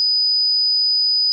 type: tone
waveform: sine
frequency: 4978 Hz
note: D#8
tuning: in tune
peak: -14 dBFS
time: 0-1.32 s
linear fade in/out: 0 ms
effects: none